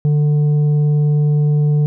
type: tone with tanh clipping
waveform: sine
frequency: 148.4 Hz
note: D3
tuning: 18 cents sharp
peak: -12 dBFS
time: 0.05-1.86 s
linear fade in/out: 0 ms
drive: 5 dB
effects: none